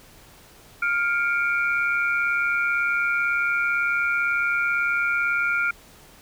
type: tone cluster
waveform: sine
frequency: 1403 / 2229 / 2367 Hz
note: F6 / C#7 / D7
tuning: +8 / +9 / +13 cents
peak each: -21 / -30 / -28 dBFS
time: 0.82-5.71 s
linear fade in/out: 5 ms
effects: pink hiss -50 dBFS RMS until 6.21 s